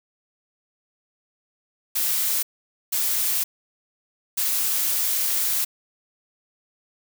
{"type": "noise bursts at uneven times", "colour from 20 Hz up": "blue", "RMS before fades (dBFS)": -23, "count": 3, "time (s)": [[1.95, 2.43], [2.92, 3.44], [4.37, 5.65]], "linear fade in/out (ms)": 10, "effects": []}